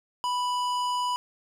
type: tone with hard clipping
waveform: sine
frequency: 987.8 Hz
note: B5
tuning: in tune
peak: -27 dBFS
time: 0.24-1.16 s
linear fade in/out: 0 ms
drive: 14 dB
effects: none

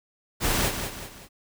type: noise with echo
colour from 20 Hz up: pink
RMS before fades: -24 dBFS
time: 0.4-0.72 s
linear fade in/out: 50 ms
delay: 190 ms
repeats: 3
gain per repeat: -7 dB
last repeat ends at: 1.29 s
effects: none

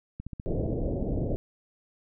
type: click train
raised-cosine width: 5 ms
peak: -24 dBFS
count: 10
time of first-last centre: 0.2-0.796 s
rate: 15.1 Hz
type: low-pass noise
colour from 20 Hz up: pink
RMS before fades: -29 dBFS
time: 0.46-1.36 s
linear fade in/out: 0 ms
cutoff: 620 Hz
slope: 48 dB/octave
effects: none

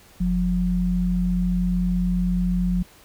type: tone pair together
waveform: sine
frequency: 45.53 / 179.5 Hz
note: F#1 / F3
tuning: -27 / +48 cents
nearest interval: 2 octaves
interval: 2375 cents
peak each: -24 / -20 dBFS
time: 0.2-2.83 s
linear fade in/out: 10 ms
effects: pink hiss -51 dBFS RMS until 3.04 s

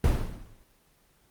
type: noise with exponential decay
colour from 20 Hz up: brown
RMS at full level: -19 dBFS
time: 0.04-0.64 s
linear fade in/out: 2 ms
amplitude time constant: 130 ms
effects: pink hiss -64 dBFS RMS until 1.3 s + Opus 24 kbps

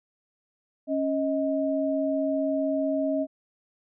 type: tone pair together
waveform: sine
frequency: 275.2 / 629.3 Hz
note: C#4 / D#5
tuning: -12 / +19 cents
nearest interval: octave + major second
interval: 1431 cents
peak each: -26 dBFS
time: 0.87-3.27 s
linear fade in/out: 50 ms
effects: none

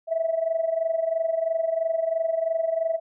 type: tone with amplitude modulation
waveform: sine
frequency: 655 Hz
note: E5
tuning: 11 cents flat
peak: -18 dBFS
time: 0.07-3 s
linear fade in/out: 50 ms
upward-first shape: sine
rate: 23 Hz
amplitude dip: 75%
effects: tanh soft clip ceiling -14 dBFS

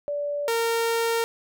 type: tone pair in turn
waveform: sine / sawtooth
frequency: 580 / 460.3 Hz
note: D5 / A#4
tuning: -22 / -22 cents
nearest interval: major third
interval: 400 cents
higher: first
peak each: -25 / -18 dBFS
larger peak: second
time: 0.08-0.48 / 0.48-1.24 s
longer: second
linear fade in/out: 0 ms
effects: none

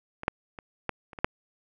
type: clicks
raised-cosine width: 0.5 ms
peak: -22 / -7 / -25 / -13 / -29 / -23 / -6 dBFS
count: 7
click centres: 0.234 / 0.281 / 0.588 / 0.893 / 1.132 / 1.188 / 1.245 s
effects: none

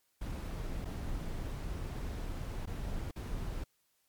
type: noise with dropouts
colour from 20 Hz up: brown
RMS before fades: -38 dBFS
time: 0.21-3.64 s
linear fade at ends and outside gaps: 5 ms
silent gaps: 0.847-0.854 / 2.657-2.672 / 3.112-3.159 s
effects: white hiss -75 dBFS RMS until 4.08 s + MP3 96 kbps

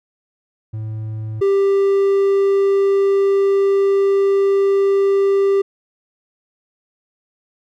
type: tone pair in turn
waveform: triangle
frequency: 109.1 / 394.4 Hz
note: A2 / G4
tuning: -14 / +11 cents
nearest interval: octave + minor seventh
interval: 2225 cents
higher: second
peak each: -21 / -10 dBFS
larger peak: second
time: 0.73-1.41 / 1.41-5.62 s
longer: second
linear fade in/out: 10 ms
effects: none

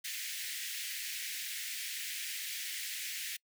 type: high-pass noise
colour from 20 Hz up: pink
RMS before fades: -40 dBFS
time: 0.04-3.37 s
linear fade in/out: 10 ms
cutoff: 1800 Hz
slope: 48 dB/octave
effects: noise-tail reverb RT60 0.1 s tail -26 dB re dry

